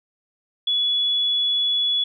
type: tone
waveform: sine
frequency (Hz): 3402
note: G#7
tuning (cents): +41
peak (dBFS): -18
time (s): 0.67-2.04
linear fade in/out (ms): 5
effects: none